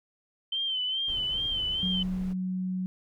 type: tone with vibrato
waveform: sine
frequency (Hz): 3092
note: G7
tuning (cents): -24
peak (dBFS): -27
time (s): 0.52-2.03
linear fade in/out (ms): 5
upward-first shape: sine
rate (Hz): 2.4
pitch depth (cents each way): 61
type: noise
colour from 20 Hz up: brown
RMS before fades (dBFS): -41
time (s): 1.07-2.34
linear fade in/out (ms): 20
type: tone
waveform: sine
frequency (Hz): 185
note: F#3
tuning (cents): 0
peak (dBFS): -28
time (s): 1.83-2.86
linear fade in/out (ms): 0
effects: none